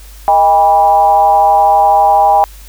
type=tone with frequency modulation; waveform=sine; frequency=804 Hz; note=G5; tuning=44 cents sharp; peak=-5 dBFS; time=0.28-2.44 s; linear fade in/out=0 ms; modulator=176 Hz; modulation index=0.74; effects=added 50 Hz sine -32 dBFS peak until 2.68 s + white hiss -40 dBFS RMS until 2.68 s